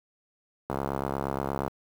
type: click train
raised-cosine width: 1 ms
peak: -15 dBFS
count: 68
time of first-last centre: 0.7-1.678 s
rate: 68.5 Hz
effects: high-pass 60 Hz 12 dB/octave + 7-bit